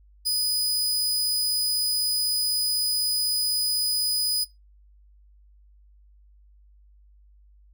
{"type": "tone", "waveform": "sawtooth", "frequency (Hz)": 4978, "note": "D#8", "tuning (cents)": 0, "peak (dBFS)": -19, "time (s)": [0.25, 4.45], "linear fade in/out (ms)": 20, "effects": ["noise-tail reverb RT60 0.2 s tail -21 dB re dry", "added 50 Hz sine -52 dBFS peak until 7.73 s"]}